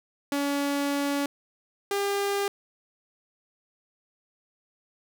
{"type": "tone pair in turn", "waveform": "sawtooth", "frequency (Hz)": [283.4, 400.8], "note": ["C#4", "G4"], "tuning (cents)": [38, 38], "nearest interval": "tritone", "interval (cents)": 600, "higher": "second", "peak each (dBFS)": -21, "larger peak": "neither", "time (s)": [[0.32, 1.26], [1.91, 2.48]], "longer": "first", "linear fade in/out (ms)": 2, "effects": []}